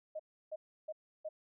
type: tone bursts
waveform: sine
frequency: 622.3 Hz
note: D#5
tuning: in tune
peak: -38 dBFS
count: 4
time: 0.15-1.29 s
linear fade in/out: 10 ms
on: 45 ms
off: 320 ms
effects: none